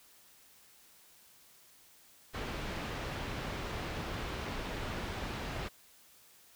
pink low-pass noise, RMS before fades -39 dBFS, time 2.33-5.69 s, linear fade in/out 20 ms, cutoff 3500 Hz, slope 12 dB/octave, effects white hiss -61 dBFS RMS until 6.55 s

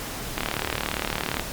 click train, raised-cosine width 0.3 ms, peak -8 dBFS, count 39, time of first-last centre 0.38-1.396 s, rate 37.4 Hz, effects pink hiss -33 dBFS RMS until 1.52 s + MP3 96 kbps

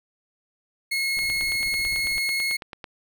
30% pulse tone, 2169 Hz, C#7, 38 cents flat, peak -20 dBFS, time 0.91-2.57 s, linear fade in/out 10 ms
brown noise with tremolo, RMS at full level -38 dBFS, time 1.16-2.18 s, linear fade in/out 10 ms, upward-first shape triangle, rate 16 Hz, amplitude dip 90%
click train, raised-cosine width 0.3 ms, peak -20 dBFS, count 16, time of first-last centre 1.19-2.842 s, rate 9.08 Hz
effects none

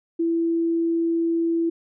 sine tone, 333.1 Hz, E4, 18 cents sharp, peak -19 dBFS, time 0.19-1.7 s, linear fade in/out 10 ms, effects none

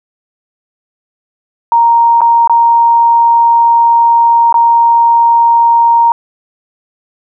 sine tone with dropouts, 932.3 Hz, A#5, in tune, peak -4 dBFS, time 1.72-6.12 s, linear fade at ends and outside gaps 1 ms, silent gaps 2.207-2.216 / 2.475-2.496 / 4.526-4.542 s, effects none

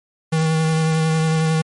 square tone with vibrato, 159.5 Hz, D#3, 43 cents sharp, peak -16 dBFS, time 0.32-1.62 s, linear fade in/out 10 ms, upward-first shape sine, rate 11 Hz, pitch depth 16 cents each way, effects MP3 48 kbps

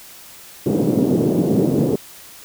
white band-pass noise, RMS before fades -17 dBFS, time 0.66-1.96 s, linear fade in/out 5 ms, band 140 to 400 Hz, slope 24 dB/octave, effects white hiss -41 dBFS RMS until 2.44 s

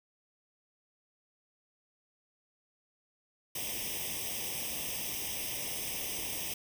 white noise with comb filter, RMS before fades -37 dBFS, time 3.55-6.54 s, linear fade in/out 5 ms, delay 0.35 ms, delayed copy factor +0.95, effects none

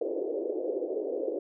white band-pass noise, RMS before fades -32 dBFS, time 0.01-1.39 s, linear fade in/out 5 ms, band 330 to 530 Hz, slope 48 dB/octave, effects none

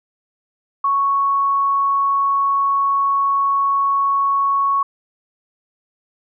sine tone, 1108.7 Hz, C#6, in tune, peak -14 dBFS, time 0.84-4.83 s, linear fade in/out 5 ms, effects none

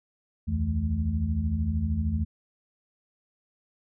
sine tone cluster, 70.8 / 83.9 / 162.2 / 216.6 Hz, C#2 / E2 / E3 / A3, +37 / +31 / -28 / -27 cents, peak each -32 / -26 / -35 / -31 dBFS, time 0.47-2.25 s, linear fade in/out 20 ms, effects none

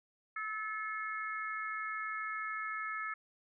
harmonic tone, 433 Hz, A4, 28 cents flat, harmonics 3 / 4 / 5, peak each -39 / -41 / -43 dBFS, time 0.36-3.14 s, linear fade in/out 5 ms, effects none

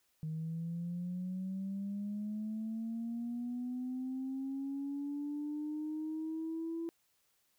sine linear sweep, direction up, 155.56 to 334.3 Hz, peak -35 dBFS, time 0.23-6.89 s, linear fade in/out 0 ms, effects tanh soft clip ceiling -32 dBFS + white hiss -75 dBFS RMS until 7.58 s

